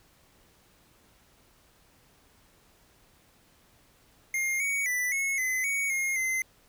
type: tone with pitch steps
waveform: square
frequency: 2123 / 2241 / 1983 / 2185 / 2034 / 2237 / 2140 / 2064 Hz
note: C7 / C#7 / B6 / C#7 / C7 / C#7 / C7 / C7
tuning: +25 / +18 / +7 / -26 / -50 / +15 / +38 / -24 cents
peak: -27 dBFS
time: 4.34-6.42 s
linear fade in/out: 2 ms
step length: 260 ms
effects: pink hiss -62 dBFS RMS until 6.68 s